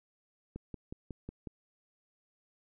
click train, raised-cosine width 3 ms, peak -28 dBFS, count 6, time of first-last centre 0.56-1.472 s, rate 5.48 Hz, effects none

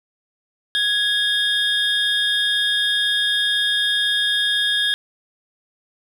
triangle tone cluster, 1664 / 3278 / 3616 Hz, G#6 / G#7 / A7, +3 / -23 / +47 cents, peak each -20 dBFS, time 0.75-4.94 s, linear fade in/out 0 ms, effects none

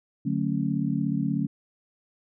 sine chord, D major seventh, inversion none, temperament just, 146.83 / 183.54 / 220.2 / 275.3 Hz, D3 / F#3 / A3 / C#4, 0 / -14 / +2 / -12 cents, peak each -29 dBFS, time 0.25-1.47 s, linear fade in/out 10 ms, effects none

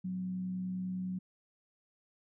sine tone with frequency modulation, 184.6 Hz, F#3, 4 cents flat, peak -34 dBFS, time 0.04-1.19 s, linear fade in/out 10 ms, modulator 70.1 Hz, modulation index 0.23, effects none

